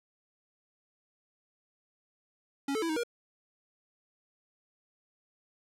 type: tone with pitch steps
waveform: square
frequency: 277.8 / 437.4 / 331.3 / 313.2 / 474.9 Hz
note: C#4 / A4 / E4 / D#4 / A#4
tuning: +4 / -10 / +9 / +11 / +32 cents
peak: -30 dBFS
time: 2.68-3.035 s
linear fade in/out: 5 ms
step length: 71 ms
effects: low-pass 11000 Hz 12 dB/octave